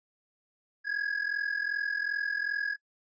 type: ring-modulated tone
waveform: triangle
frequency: 1664 Hz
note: G#6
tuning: 3 cents sharp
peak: -24 dBFS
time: 0.84-2.77 s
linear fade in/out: 50 ms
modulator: 21.3 Hz
effects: noise-tail reverb RT60 0.1 s tail -24 dB re dry + resampled to 16000 Hz